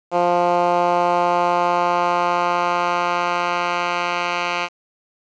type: tone with band-pass filter sweep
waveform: 10% pulse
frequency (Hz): 175.3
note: F3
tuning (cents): +7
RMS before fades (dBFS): -19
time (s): 0.11-4.69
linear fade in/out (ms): 50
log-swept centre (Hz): 660 to 2000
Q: 1.3
effects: resampled to 16000 Hz + 7-bit